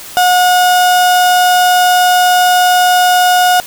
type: tone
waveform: 35% pulse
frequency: 724 Hz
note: F#5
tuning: 38 cents flat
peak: -5 dBFS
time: 0.17-3.6 s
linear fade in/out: 0 ms
effects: white hiss -30 dBFS RMS until 3.66 s